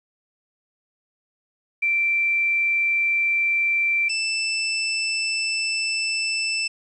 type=tone pair in turn; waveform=sine / 25% pulse; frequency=2347 / 2646 Hz; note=D7 / E7; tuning=-2 / +6 cents; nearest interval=major second; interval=208 cents; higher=second; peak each=-18 dBFS; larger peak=neither; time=1.82-4.09 / 4.09-6.68 s; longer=second; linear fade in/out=10 ms; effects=resampled to 22050 Hz + 9-bit